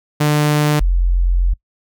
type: tone pair in turn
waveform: sawtooth / sine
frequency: 149.3 / 43.99 Hz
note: D3 / F1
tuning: +29 / +13 cents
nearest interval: octave + major sixth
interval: 2116 cents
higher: first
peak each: -8 / -11 dBFS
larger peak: first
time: 0.2-0.8 / 0.8-1.54 s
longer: second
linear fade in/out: 10 ms
effects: noise-tail reverb RT60 0.1 s tail -23 dB re dry